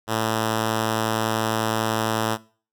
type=tone; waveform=5% pulse; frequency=110.9 Hz; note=A2; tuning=14 cents sharp; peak=-10 dBFS; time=0.07-2.38 s; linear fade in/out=50 ms; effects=noise-tail reverb RT60 0.4 s tail -20 dB re dry